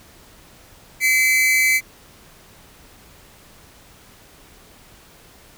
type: tone pair together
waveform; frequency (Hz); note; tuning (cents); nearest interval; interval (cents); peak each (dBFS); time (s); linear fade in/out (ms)
45% pulse; 2049 / 2300; C7 / D7; -37 / -37; major second; 200; -17; 1-1.81; 50
effects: pink hiss -48 dBFS RMS until 5.57 s